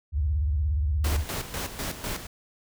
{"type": "tone with vibrato", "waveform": "sine", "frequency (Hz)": 73.7, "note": "D2", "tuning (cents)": 7, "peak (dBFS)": -22, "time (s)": [0.12, 1.25], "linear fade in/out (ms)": 50, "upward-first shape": "square", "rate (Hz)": 17, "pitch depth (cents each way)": 170}
{"type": "noise with tremolo", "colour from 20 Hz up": "pink", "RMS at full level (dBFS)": -31, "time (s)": [1.04, 2.27], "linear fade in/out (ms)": 5, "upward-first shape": "square", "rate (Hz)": 4, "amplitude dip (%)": 65}
{"effects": []}